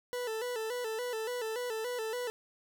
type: tone with vibrato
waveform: 40% pulse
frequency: 466.2 Hz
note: A#4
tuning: in tune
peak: -33 dBFS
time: 0.13-2.3 s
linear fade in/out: 0 ms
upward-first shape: square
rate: 3.5 Hz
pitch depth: 94 cents each way
effects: none